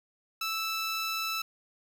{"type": "tone", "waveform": "15% pulse", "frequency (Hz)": 1318.5, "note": "E6", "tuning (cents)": 0, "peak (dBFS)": -24, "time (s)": [0.41, 1.42], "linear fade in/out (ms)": 5, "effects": ["9-bit"]}